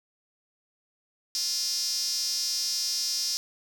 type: tone with high-pass filter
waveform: sawtooth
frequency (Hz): 351.3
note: F4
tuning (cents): +10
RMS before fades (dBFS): -29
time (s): 1.35-3.37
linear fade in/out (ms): 0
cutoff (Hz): 5200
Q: 7.2
effects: none